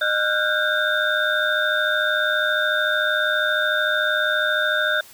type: tone cluster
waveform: sine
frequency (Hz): 612 / 1388 / 1481 / 1595 / 3620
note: D#5 / F6 / F#6 / G6 / A7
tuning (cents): -29 / -11 / +1 / +30 / +48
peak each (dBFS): -25 / -27 / -22 / -24 / -27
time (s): 0.01-5.01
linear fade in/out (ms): 5
effects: white hiss -46 dBFS RMS until 5.13 s